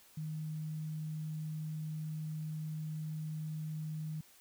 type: tone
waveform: sine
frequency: 155.56 Hz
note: D#3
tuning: in tune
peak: -37 dBFS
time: 0.17-4.21 s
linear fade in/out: 5 ms
effects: white hiss -62 dBFS RMS until 4.4 s